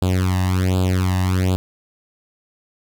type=tone with flanger; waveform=sawtooth; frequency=92.5 Hz; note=F#2; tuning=in tune; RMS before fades=-18 dBFS; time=0.02-1.56 s; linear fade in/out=0 ms; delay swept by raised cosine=0.25 to 1.09 ms; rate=1.3 Hz; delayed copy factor=+0.95; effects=none